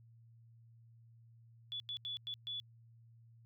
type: tone bursts at uneven times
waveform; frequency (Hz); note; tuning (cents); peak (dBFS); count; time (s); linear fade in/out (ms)
sine; 3433; A7; -43; -39; 5; 1.72-1.8 / 1.89-1.97 / 2.05-2.17 / 2.27-2.34 / 2.47-2.6; 0
effects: added 115 Hz sine -59 dBFS peak until 3.45 s